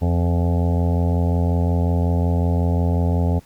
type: harmonic tone with a mistuned harmonic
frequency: 85.5 Hz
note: F2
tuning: 36 cents flat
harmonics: 1 / 2 / 3 / 5 / 6 / 7 / 8 / 9 / 10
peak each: -17 / -23 / -27 / -31 / -33 / -34 / -35 / -36 / -37 dBFS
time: 0.01-3.4 s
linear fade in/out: 20 ms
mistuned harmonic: 3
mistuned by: +33 cents
effects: pink hiss -53 dBFS RMS until 3.45 s